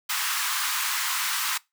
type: high-pass noise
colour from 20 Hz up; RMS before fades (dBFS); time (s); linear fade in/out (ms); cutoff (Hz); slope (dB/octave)
pink; -27; 0.09-1.58; 10; 970; 48
effects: noise-tail reverb RT60 0.2 s tail -22 dB re dry

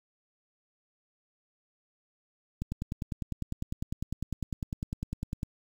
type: click train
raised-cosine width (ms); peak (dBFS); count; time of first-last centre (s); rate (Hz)
5; -20; 29; 2.62-5.431; 9.96
effects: 8-bit

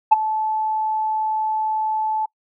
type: tone with ADSR envelope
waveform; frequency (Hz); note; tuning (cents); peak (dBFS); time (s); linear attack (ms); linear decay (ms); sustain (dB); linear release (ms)
sine; 869; A5; -22; -4; 0.11-2.26; 16; 19; -15; 10
effects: noise-tail reverb RT60 0.1 s tail -25 dB re dry + tanh soft clip ceiling -3 dBFS

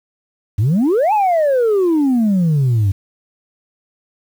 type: exponential two-way sweep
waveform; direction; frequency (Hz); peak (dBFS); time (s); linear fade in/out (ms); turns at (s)
sine; up then down; 93.5 to 884 to 93.5; -9; 0.58-2.92; 10; 1.13
effects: tanh soft clip ceiling -10 dBFS + 7-bit

